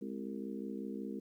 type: harmonic tone with a mistuned harmonic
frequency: 65.41 Hz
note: C2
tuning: in tune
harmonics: 3 / 4 / 5 / 6 / 7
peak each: -42 / -44 / -46 / -48 / -49 dBFS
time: 0.01-1.2 s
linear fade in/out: 10 ms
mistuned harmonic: 3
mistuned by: +100 cents
effects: 12-bit